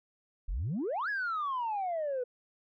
sine exponential two-way sweep, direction up then down, 36 to 1717 to 483.8 Hz, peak -29 dBFS, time 0.48-2.24 s, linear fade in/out 10 ms, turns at 1.09 s, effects tanh soft clip ceiling -28 dBFS

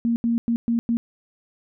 sine tone bursts at uneven times, 233.1 Hz, A#3, in tune, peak -18 dBFS, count 5, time 0.05-0.16 / 0.24-0.38 / 0.48-0.56 / 0.68-0.79 / 0.89-0.97 s, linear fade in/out 0 ms, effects none

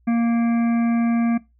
harmonic tone, 233.1 Hz, A#3, in tune, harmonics 1 / 3 / 5 / 7 / 9 / 10, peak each -16 / -31 / -36 / -39 / -41 / -41 dBFS, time 0.07-1.38 s, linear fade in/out 10 ms, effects noise-tail reverb RT60 0.2 s tail -19 dB re dry + added 60 Hz sine -56 dBFS peak until 1.59 s

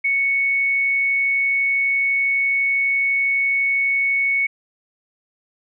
sine tone, 2217 Hz, C#7, in tune, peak -16 dBFS, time 0.04-4.47 s, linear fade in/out 10 ms, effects none

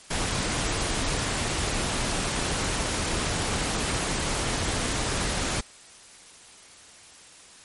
pink noise, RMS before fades -27 dBFS, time 0.1-5.61 s, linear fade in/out 10 ms, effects white hiss -49 dBFS RMS until 7.64 s + MP3 48 kbps

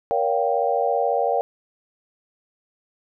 sine chord, G half-diminished seventh, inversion first, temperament just, 470.4 / 564.5 / 705.6 / 784 Hz, Bb4 / Db5 / F5 / G5, +16 / +31 / +18 / 0 cents, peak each -24 dBFS, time 0.11-1.41 s, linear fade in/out 0 ms, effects none

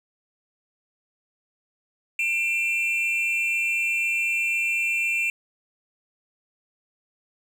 triangle tone pair together, 2380 / 2686 Hz, D7 / E7, +22 / +32 cents, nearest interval major second, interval 210 cents, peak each -23 dBFS, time 2.19-5.3 s, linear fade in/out 2 ms, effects 9-bit

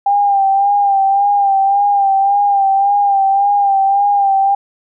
sine tone with vibrato, 796 Hz, G5, 26 cents sharp, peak -9 dBFS, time 0.06-4.55 s, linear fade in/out 5 ms, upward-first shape sine, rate 1.8 Hz, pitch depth 40 cents each way, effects none

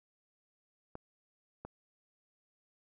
clicks, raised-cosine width 1 ms, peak -29 dBFS, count 2, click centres 0.954 / 1.65 s, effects none

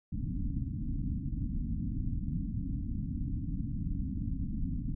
pink low-pass noise, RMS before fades -34 dBFS, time 0.12-4.95 s, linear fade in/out 10 ms, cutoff 290 Hz, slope 96 dB/octave, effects none

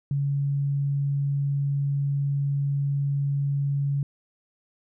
sine tone, 140.7 Hz, C#3, 26 cents sharp, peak -22 dBFS, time 0.11-4.03 s, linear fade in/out 2 ms, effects none

